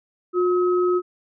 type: tone pair together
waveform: sine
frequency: 359.2 / 1278 Hz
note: F4 / D#6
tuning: +49 / +46 cents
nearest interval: octave + minor seventh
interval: 2197 cents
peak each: -17 / -26 dBFS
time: 0.33-1.02 s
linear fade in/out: 50 ms
effects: none